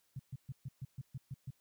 sine tone bursts, 131.9 Hz, C3, 14 cents sharp, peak -39 dBFS, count 9, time 0.16-1.506 s, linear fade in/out 5 ms, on 34 ms, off 130 ms, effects white hiss -75 dBFS RMS until 1.6 s

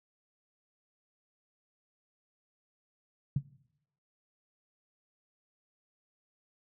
sine tone with exponential decay, 139.7 Hz, C#3, 14 cents sharp, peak -22 dBFS, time 3.36-3.45 s, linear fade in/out 5 ms, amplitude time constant 19 ms, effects noise-tail reverb RT60 0.8 s tail -19 dB re dry

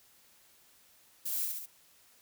violet noise with echo, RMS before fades -35 dBFS, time 1.25-1.46 s, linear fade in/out 10 ms, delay 67 ms, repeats 3, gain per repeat -3 dB, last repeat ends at 1.661 s, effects white hiss -63 dBFS RMS until 2.21 s

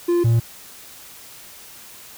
triangle tone pair in turn, 347.3 / 115.9 Hz, F4 / A#2, -10 / -10 cents, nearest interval octave + perfect fifth, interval 1900 cents, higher first, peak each -13 / -11 dBFS, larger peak second, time 0.08-0.24 / 0.24-0.4 s, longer neither, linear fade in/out 10 ms, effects white hiss -42 dBFS RMS until 2.17 s

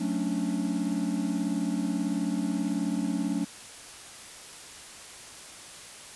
triangle chord, D major seventh, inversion first, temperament just, 183.54 / 220.2 / 275.3 / 293.7 Hz, F#3 / A3 / C#4 / D4, -14 / +2 / -12 / 0 cents, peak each -30 dBFS, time 0-3.45 s, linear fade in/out 10 ms, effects white hiss -45 dBFS RMS until 6.15 s + resampled to 24000 Hz

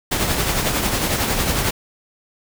pink noise with tremolo, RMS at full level -18 dBFS, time 0.11-1.71 s, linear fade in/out 10 ms, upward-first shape triangle, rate 11 Hz, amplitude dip 50%, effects none

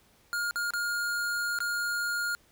square tone with dropouts, 1419 Hz, F6, 27 cents sharp, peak -29 dBFS, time 0.33-2.35 s, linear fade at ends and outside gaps 0 ms, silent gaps 0.51-0.558 / 0.706-0.736 / 1.588-1.604 s, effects pink hiss -63 dBFS RMS until 2.51 s

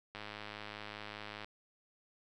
click train, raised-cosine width 0.3 ms, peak -28 dBFS, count 137, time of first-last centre 0.15-1.445 s, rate 105 Hz, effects none

